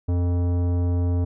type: tone with tanh clipping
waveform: sine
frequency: 87.9 Hz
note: F2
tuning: 12 cents sharp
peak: -21 dBFS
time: 0.08-1.25 s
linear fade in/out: 10 ms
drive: 15 dB
effects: none